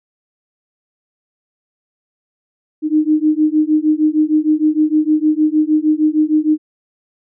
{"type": "beating tone pair", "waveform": "sine", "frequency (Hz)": [304.4, 310.9], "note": ["D#4", "D#4"], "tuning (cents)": [-38, -1], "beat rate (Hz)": 6.5, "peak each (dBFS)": -14, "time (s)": [2.82, 6.58], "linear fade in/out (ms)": 50, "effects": []}